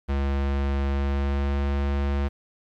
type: tone with pitch glide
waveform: square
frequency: 69.3 to 70.15 Hz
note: C#2 to C#2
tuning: 0 to +21 cents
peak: -23 dBFS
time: 0.08-2.29 s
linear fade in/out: 20 ms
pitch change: +21 cents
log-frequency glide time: 0.93-1.59 s
effects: low-pass 3000 Hz 12 dB/octave + 10-bit